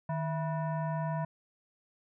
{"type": "tone with frequency modulation", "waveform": "sine", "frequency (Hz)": 155.56, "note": "D#3", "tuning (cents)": 0, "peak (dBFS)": -30, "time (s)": [0.09, 1.25], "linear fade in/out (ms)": 5, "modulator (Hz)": 818, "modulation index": 0.91, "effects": []}